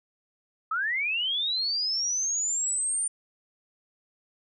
sine linear sweep, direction up, 1244.5 to 9080 Hz, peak -25 dBFS, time 0.71-3.08 s, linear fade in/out 5 ms, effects none

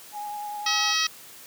sine tone with vibrato, 830.6 Hz, G#5, in tune, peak -31 dBFS, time 0.12-0.95 s, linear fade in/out 50 ms, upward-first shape sine, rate 10 Hz, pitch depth 14 cents each way
harmonic tone, 641 Hz, E5, 49 cents flat, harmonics 2 / 3 / 4 / 5 / 6 / 7 / 8 / 9, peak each -30 / -30 / -30 / -30 / -30 / -30 / -30 / -30 dBFS, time 0.66-1.07 s, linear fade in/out 5 ms
effects white hiss -46 dBFS RMS until 1.46 s + high-pass 100 Hz 12 dB/octave

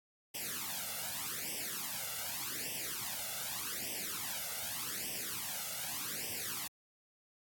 white noise with flanger, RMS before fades -40 dBFS, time 0.34-6.68 s, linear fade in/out 10 ms, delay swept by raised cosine 0.36 to 1.46 ms, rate 0.84 Hz, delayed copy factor +0.9, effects high-pass 100 Hz 12 dB/octave + AAC 64 kbps

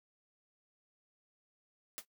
white noise with exponential decay, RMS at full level -38 dBFS, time 1.98-2.05 s, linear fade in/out 0 ms, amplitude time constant 15 ms, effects noise-tail reverb RT60 0.1 s tail -18 dB re dry + high-pass 150 Hz 12 dB/octave

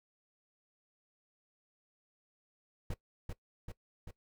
brown noise with echo, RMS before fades -36 dBFS, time 2.9-2.94 s, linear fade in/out 5 ms, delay 390 ms, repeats 3, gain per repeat -3 dB, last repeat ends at 4.11 s, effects noise-tail reverb RT60 0.1 s tail -18 dB re dry

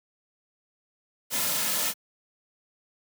white noise with comb filter, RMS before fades -27 dBFS, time 1.3-1.94 s, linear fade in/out 50 ms, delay 2.6 ms, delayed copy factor -0.5, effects high-pass 150 Hz 12 dB/octave

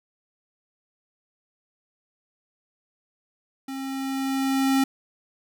square tone with level ramp, 268.8 Hz, C4, 47 cents sharp, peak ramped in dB -32 to -18 dBFS, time 3.68-4.84 s, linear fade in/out 5 ms, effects none

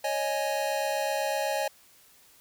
square chord, C# suspended second, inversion none, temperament equal, 554.4 / 622.3 / 830.6 Hz, C#5 / D#5 / G#5, 0 / 0 / 0 cents, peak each -32 dBFS, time 0.04-1.68 s, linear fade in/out 5 ms, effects white hiss -58 dBFS RMS until 2.4 s

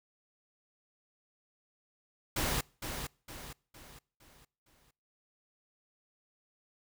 pink noise with echo, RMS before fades -32 dBFS, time 2.36-2.61 s, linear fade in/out 5 ms, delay 460 ms, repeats 5, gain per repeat -7 dB, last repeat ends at 4.91 s, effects noise-tail reverb RT60 0.5 s tail -26 dB re dry

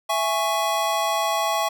square chord, C# minor, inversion first, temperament just, 665.2 / 831.5 / 1108.7 Hz, E5 / G#5 / C#6, +16 / +2 / 0 cents, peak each -26 dBFS, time 0.09-1.69 s, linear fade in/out 10 ms, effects none

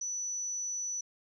sine tone, 5950 Hz, F#8, 9 cents sharp, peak -33 dBFS, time 0.01-1.01 s, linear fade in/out 5 ms, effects 12-bit

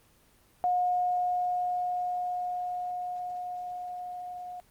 sine tone with level ramp, 720 Hz, F#5, 47 cents flat, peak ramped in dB -23 to -37 dBFS, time 0.64-4.6 s, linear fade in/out 0 ms, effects pink hiss -62 dBFS RMS until 4.7 s + Opus 24 kbps

